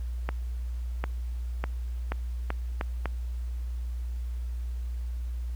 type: accelerating click train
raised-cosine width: 0.5 ms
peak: -15 dBFS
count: 7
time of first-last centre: 0.29-3.057 s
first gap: 750 ms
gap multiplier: 0.8
effects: added 60 Hz sine -30 dBFS peak until 5.55 s + pink hiss -58 dBFS RMS until 5.55 s